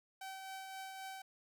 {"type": "tone with tremolo", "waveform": "sawtooth", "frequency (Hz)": 768, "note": "G5", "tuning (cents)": -36, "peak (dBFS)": -40, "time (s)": [0.21, 1.22], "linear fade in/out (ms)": 5, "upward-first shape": "triangle", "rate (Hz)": 3.8, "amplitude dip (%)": 35, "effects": []}